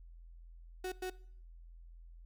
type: tone bursts at uneven times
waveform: 35% pulse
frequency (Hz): 370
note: F#4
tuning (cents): 0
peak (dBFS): -35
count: 2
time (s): 0.84-0.92 / 1.02-1.1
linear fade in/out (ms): 5
effects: noise-tail reverb RT60 0.6 s tail -21 dB re dry + added 42 Hz sine -51 dBFS peak until 2.25 s